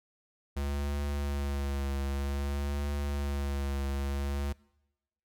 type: tone with vibrato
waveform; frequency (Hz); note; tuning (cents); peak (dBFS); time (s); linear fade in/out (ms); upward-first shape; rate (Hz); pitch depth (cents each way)
square; 70.4; C#2; +27; -31; 0.56-4.53; 10; triangle; 0.53; 38
effects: noise-tail reverb RT60 1.0 s tail -24 dB re dry